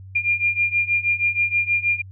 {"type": "beating tone pair", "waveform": "sine", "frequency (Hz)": [2400, 2406.3], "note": ["D7", "D7"], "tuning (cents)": [37, 41], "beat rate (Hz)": 6.3, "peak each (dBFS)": [-22, -20], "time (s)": [0.15, 2.02], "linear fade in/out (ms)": 10, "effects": ["added 95 Hz sine -37 dBFS peak until 2.11 s"]}